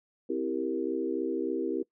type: chord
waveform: sine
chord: C dominant seventh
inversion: none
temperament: equal with one note detuned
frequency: 261.6 / 328.5 / 392 / 466.2 Hz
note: C4 / E4 / G4 / Bb4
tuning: 0 / -6 / 0 / 0 cents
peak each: -35 / -32 / -33 / -35 dBFS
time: 0.29-1.83 s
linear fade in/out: 10 ms
effects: noise-tail reverb RT60 0.1 s tail -21 dB re dry